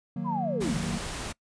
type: chord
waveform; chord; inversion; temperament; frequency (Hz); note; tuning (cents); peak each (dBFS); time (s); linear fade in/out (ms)
triangle; D# minor; none; equal; 155.56 / 185 / 233.1; D#3 / F#3 / A#3; 0 / 0 / 0; -33 / -31 / -32; 0.16-0.98; 5
type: linear sweep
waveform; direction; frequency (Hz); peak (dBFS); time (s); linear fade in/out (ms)
sine; down; 1046.5 to 86; -28; 0.24-0.8; 50
type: noise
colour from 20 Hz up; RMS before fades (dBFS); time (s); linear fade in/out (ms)
pink; -35; 0.6-1.33; 20
effects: noise-tail reverb RT60 0.1 s tail -23 dB re dry + resampled to 22050 Hz